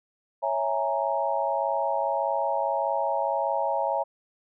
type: chord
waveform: sine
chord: A# half-diminished seventh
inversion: first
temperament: equal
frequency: 554.4 / 659.3 / 830.6 / 932.3 Hz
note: C#5 / E5 / G#5 / A#5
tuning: 0 / 0 / 0 / 0 cents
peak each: -29 dBFS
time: 0.42-4.04 s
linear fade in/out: 20 ms
effects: none